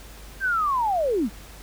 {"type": "linear sweep", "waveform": "sine", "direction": "down", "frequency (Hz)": [1601, 174.61], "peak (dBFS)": -20, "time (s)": [0.4, 1.3], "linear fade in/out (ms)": 50, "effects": ["added 50 Hz sine -43 dBFS peak until 1.62 s", "pink hiss -46 dBFS RMS until 1.62 s"]}